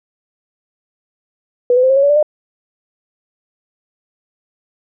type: tone with pitch steps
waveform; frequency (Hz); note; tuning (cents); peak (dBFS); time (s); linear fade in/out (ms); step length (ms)
sine; 490 / 504.9 / 520.3 / 536.2 / 552.6 / 569.4 / 586.8 / 604.7; B4 / B4 / C5 / C5 / C#5 / C#5 / D5 / D#5; -14 / +38 / -10 / +42 / -6 / +46 / -2 / -50; -8; 1.7-2.228; 2; 66
effects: none